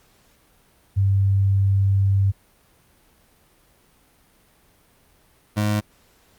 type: tone pair in turn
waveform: sine / 25% pulse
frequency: 98 / 105.09 Hz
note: G2 / G#2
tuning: 0 / +21 cents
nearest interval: minor second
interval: 121 cents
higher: second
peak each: -15 dBFS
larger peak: neither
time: 0.96-2.32 / 5.56-5.81 s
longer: first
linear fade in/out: 20 ms
effects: pink hiss -58 dBFS RMS until 6.38 s + Opus 48 kbps